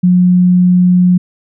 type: tone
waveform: sine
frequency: 180 Hz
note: F#3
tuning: 47 cents flat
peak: -5 dBFS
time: 0.03-1.18 s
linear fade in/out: 10 ms
effects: none